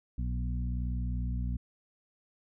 harmonic tone with a mistuned harmonic, 61 Hz, B1, 21 cents flat, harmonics 1 / 2 / 3 / 4, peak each -31 / -37 / -41 / -43 dBFS, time 0.18-1.57 s, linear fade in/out 5 ms, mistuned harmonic 2, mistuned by -22 cents, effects none

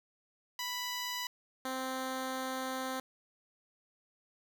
10% pulse tone pair in turn, 987.8 / 260.8 Hz, B5 / C4, 0 / -5 cents, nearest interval octave + major seventh, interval 2305 cents, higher first, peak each -27 dBFS, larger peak neither, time 0.59-1.27 / 1.65-3 s, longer second, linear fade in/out 2 ms, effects none

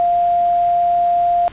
sine tone, 698.5 Hz, F5, in tune, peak -12 dBFS, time 0-1.48 s, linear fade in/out 0 ms, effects pink hiss -40 dBFS RMS until 1.52 s + resampled to 8000 Hz

